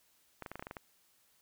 clicks, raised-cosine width 0.5 ms, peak -27 dBFS, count 9, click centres 0.423 / 0.462 / 0.516 / 0.556 / 0.595 / 0.625 / 0.669 / 0.711 / 0.768 s, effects white hiss -70 dBFS RMS until 1.41 s

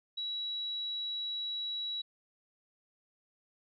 sine tone, 3900 Hz, B7, 23 cents flat, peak -34 dBFS, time 0.17-2.02 s, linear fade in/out 10 ms, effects none

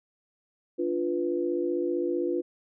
sine chord, B diminished, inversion first, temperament equal, 293.7 / 349.2 / 493.9 Hz, D4 / F4 / B4, 0 / 0 / 0 cents, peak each -32 / -27 / -32 dBFS, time 0.78-2.42 s, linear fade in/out 20 ms, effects none

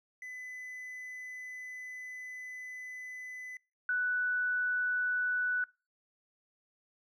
triangle / sine tone pair in turn, 2007 / 1484.8 Hz, B6 / F#6, +27 / +6 cents, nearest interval perfect fourth, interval 521 cents, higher first, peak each -40 / -28 dBFS, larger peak second, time 0.22-3.57 / 3.89-5.64 s, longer first, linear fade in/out 2 ms, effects noise-tail reverb RT60 0.3 s tail -24 dB re dry

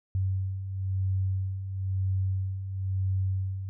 sine beating tone pair, 94.4 / 95.4 Hz, F#2 / G2, +35 / -47 cents, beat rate 1 Hz, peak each -34 / -27 dBFS, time 0.15-3.69 s, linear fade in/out 0 ms, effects none

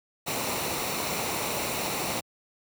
pink noise with comb filter, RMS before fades -30 dBFS, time 0.26-2.21 s, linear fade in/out 20 ms, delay 0.61 ms, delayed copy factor -0.5, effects high-pass 100 Hz 12 dB/octave

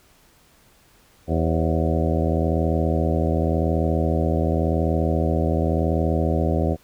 harmonic tone with a mistuned harmonic, 80.9 Hz, E2, 32 cents flat, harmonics 1 / 2 / 3 / 4 / 5 / 6 / 7 / 8 / 9, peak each -22 / -25 / -27 / -28 / -29 / -30 / -30 / -31 / -32 dBFS, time 1.27-6.77 s, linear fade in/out 50 ms, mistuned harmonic 6, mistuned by +92 cents, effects pink hiss -56 dBFS RMS until 6.83 s

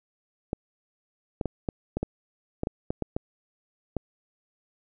clicks, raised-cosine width 2 ms, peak -14 dBFS, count 12, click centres 0.531 / 1.412 / 1.457 / 1.688 / 1.97 / 2.03 / 2.634 / 2.671 / 2.905 / 3.023 / 3.165 / 3.967 s, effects none

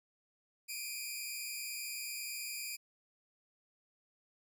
10% pulse tone pair together, 2349 / 2479 Hz, D7 / D#7, 0 / -7 cents, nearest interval minor second, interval 93 cents, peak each -34 / -33 dBFS, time 0.68-2.77 s, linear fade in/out 20 ms, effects none

